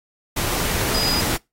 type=tone in noise; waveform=sine; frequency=4937 Hz; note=D#8; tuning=14 cents flat; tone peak=-21 dBFS; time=0.94-1.21 s; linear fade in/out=10 ms; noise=pink; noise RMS=-23 dBFS; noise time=0.36-1.37 s; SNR=-1 dB; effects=noise-tail reverb RT60 0.2 s tail -23 dB re dry + AAC 48 kbps